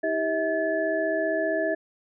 sine tone cluster, 320.3 / 395.5 / 643 / 1722 Hz, E4 / G4 / E5 / A6, -50 / +15 / -43 / -38 cents, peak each -30 / -31 / -25 / -31 dBFS, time 0.03-1.75 s, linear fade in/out 10 ms, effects none

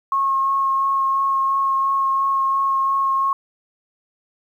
sine tone with vibrato, 1085 Hz, C#6, 37 cents flat, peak -16 dBFS, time 0.12-3.33 s, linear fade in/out 2 ms, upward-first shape sine, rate 2.9 Hz, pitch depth 12 cents each way, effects 9-bit

